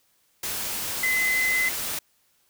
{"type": "tone in noise", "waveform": "sine", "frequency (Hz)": 2036, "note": "C7", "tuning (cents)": -48, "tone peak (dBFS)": -21, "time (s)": [1.03, 1.69], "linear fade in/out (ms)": 5, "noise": "white", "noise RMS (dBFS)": -30, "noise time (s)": [0.43, 1.99], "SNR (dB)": 6, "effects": ["white hiss -66 dBFS RMS until 2.49 s"]}